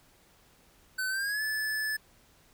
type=tone with pitch glide; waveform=square; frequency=1519 to 1734.8 Hz; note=F#6 to A6; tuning=+45 to -25 cents; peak=-30 dBFS; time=0.98-1.97 s; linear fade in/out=10 ms; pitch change=+230 cents; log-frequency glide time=1.09-1.42 s; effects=pink hiss -62 dBFS RMS until 2.53 s